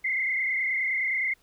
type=tone with frequency modulation; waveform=sine; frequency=2093 Hz; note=C7; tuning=in tune; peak=-24 dBFS; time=0.04-1.34 s; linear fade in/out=10 ms; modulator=29.6 Hz; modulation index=2.7; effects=pink hiss -64 dBFS RMS until 1.42 s